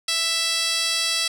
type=tone with band-pass filter; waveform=10% pulse; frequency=661 Hz; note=E5; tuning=5 cents sharp; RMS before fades=-23 dBFS; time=0.08-1.28 s; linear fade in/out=5 ms; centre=6000 Hz; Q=2.3; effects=none